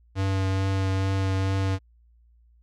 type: tone with vibrato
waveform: square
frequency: 96.1 Hz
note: G2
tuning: 34 cents flat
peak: -23 dBFS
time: 0.15-1.79 s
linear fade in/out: 50 ms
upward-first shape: triangle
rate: 2.3 Hz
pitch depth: 15 cents each way
effects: added 58 Hz sine -55 dBFS peak until 2.62 s + low-pass 6000 Hz 12 dB/octave